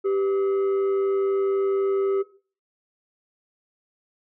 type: tone with frequency modulation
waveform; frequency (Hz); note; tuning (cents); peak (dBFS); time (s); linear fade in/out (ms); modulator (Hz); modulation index
sine; 392; G4; 0; -18; 0.04-2.23; 20; 888; 0.28
effects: noise-tail reverb RT60 0.4 s tail -18 dB re dry + tanh soft clip ceiling -18 dBFS